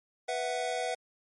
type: chord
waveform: square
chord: B suspended fourth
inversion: none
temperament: equal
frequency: 493.9 / 659.3 / 740 Hz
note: B4 / E5 / F#5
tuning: 0 / 0 / 0 cents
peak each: -36 / -36 / -35 dBFS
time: 0.28-0.95 s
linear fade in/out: 10 ms
effects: MP3 48 kbps